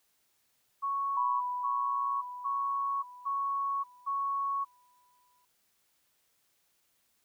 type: tone bursts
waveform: sine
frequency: 1108.7 Hz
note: C#6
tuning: in tune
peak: -29 dBFS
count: 5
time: 0.82-4.65 s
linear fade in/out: 20 ms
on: 590 ms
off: 220 ms
type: tone with exponential decay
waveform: sine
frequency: 987.8 Hz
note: B5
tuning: in tune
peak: -28 dBFS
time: 1.17-5.45 s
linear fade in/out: 2 ms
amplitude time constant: 930 ms
effects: white hiss -73 dBFS RMS until 7.24 s